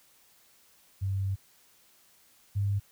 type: tone pair in turn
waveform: sine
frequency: 97 / 100.3 Hz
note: G2 / G2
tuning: -18 / +40 cents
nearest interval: minor second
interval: 58 cents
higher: second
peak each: -27 / -25 dBFS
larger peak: second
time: 1.01-1.36 / 2.55-2.8 s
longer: first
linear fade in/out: 20 ms
effects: white hiss -62 dBFS RMS until 2.91 s